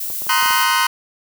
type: noise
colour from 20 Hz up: violet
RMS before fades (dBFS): -25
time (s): 0-0.64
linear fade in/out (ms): 5
type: clicks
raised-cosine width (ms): 1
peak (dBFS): -22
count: 6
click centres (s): 0.102 / 0.22 / 0.268 / 0.427 / 0.459 / 0.507
type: chord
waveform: sawtooth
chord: C half-diminished seventh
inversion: third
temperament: just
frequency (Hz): 941.9 / 1046.5 / 1255.8 / 1507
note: Bb5 / C6 / Eb6 / Gb6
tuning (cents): +18 / 0 / +16 / +31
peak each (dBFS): -16 / -15 / -18 / -16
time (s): 0.29-0.87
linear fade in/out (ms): 5
effects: none